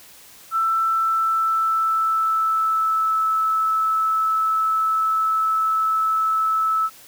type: tone with pitch glide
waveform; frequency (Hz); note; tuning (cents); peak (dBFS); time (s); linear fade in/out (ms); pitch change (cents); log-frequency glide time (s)
sine; 1331 to 1306.6; E6 to E6; +16 to -16; -17; 0.51-6.9; 50; -32; 0.84-3.26
effects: white hiss -46 dBFS RMS until 7.07 s